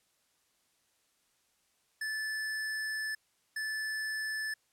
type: tone bursts at uneven times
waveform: square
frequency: 1745 Hz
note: A6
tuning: 15 cents flat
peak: -34 dBFS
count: 2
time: 2.01-3.15 / 3.56-4.54 s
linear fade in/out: 5 ms
effects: white hiss -73 dBFS RMS until 4.72 s + low-pass 11000 Hz 12 dB/octave